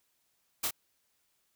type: noise with echo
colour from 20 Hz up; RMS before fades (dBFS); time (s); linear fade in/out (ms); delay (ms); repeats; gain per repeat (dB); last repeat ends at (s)
white; -31; 0.63-0.68; 10; 30; 1; -4; 0.71
effects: white hiss -75 dBFS RMS until 1.55 s